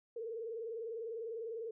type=tone with vibrato; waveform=sine; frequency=454.6 Hz; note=A#4; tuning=43 cents flat; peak=-39 dBFS; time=0.16-1.71 s; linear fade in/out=5 ms; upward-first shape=sine; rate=20 Hz; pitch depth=87 cents each way; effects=none